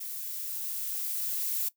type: noise with level ramp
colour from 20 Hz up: violet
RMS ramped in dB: -38 to -30 dBFS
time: 0-1.69 s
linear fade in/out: 10 ms
effects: noise-tail reverb RT60 0.1 s tail -18 dB re dry